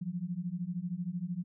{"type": "beating tone pair", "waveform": "sine", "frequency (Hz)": [169.5, 182.5], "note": ["E3", "F#3"], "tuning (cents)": [49, -24], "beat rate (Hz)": 13, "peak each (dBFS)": [-37, -36], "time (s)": [0.01, 1.44], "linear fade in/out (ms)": 10, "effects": []}